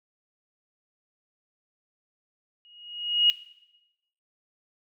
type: tone with exponential growth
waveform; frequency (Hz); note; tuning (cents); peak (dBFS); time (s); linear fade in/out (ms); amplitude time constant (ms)
sine; 2882; F#7; -46; -13; 2.65-3.3; 0; 140
effects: noise-tail reverb RT60 0.9 s tail -18 dB re dry

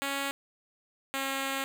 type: tone pair in turn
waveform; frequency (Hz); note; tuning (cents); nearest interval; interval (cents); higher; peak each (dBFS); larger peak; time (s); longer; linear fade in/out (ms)
5% pulse; 277.2 / 270.9; C#4 / C#4; 0 / -40; unison; 40; first; -19; neither; 0.02-0.31 / 1.14-1.64; second; 0
effects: none

